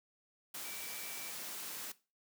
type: tone in noise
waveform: sine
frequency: 2316 Hz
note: D7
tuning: 25 cents flat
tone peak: -50 dBFS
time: 0.64-1.31 s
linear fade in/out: 5 ms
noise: white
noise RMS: -44 dBFS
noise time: 0.54-1.92 s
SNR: -9 dB
effects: noise-tail reverb RT60 0.3 s tail -18 dB re dry + high-pass 150 Hz 12 dB/octave